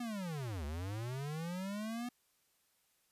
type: linear two-way sweep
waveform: square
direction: down then up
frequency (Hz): 246.9 to 69.8 to 246.9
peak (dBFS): -39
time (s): 0-2.09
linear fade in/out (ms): 5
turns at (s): 0.65
effects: white hiss -75 dBFS RMS until 3.11 s + resampled to 32000 Hz